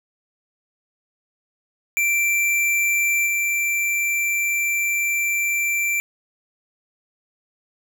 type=tone with level steps; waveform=square; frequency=2349 Hz; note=D7; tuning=in tune; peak=-18 / -20 dBFS; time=1.97-6 s; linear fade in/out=0 ms; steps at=3.26 s; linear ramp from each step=10 ms; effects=none